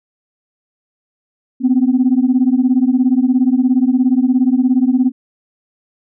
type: beating tone pair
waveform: sine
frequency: 246.9 / 263.9 Hz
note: B3 / C4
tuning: 0 / +15 cents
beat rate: 17 Hz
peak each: -12 dBFS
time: 1.6-5.12 s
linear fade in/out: 50 ms
effects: tanh soft clip ceiling -4 dBFS